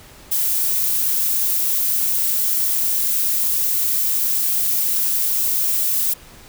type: noise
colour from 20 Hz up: violet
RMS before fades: -19 dBFS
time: 0.31-6.14 s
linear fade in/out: 10 ms
effects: pink hiss -44 dBFS RMS until 6.48 s